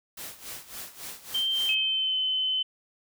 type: noise with tremolo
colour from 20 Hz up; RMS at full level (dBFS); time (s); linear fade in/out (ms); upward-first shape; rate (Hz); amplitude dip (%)
white; -38; 0.17-1.75; 5; sine; 3.6; 80
type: tone with pitch glide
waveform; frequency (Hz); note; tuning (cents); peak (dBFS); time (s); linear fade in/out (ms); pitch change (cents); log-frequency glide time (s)
sine; 3136 to 3050; G7 to G7; 0 to -48; -24; 1.34-2.63; 10; -48; 1.7-2.16
type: tone with exponential decay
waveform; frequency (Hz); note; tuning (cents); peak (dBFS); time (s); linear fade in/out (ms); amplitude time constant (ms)
sine; 2569; E7; -45; -23; 1.69-2.34; 2; 140
effects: none